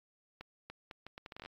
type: accelerating click train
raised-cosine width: 0.3 ms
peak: -30 dBFS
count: 13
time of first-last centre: 0.41-1.459 s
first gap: 290 ms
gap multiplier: 0.73
effects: AAC 32 kbps